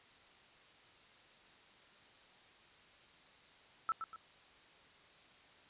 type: tone with echo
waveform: sine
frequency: 1318.5 Hz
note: E6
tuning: in tune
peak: -31 dBFS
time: 3.89-3.92 s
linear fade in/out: 0 ms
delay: 120 ms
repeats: 2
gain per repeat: -8 dB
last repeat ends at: 4.16 s
effects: white hiss -62 dBFS RMS until 5.69 s + resampled to 8000 Hz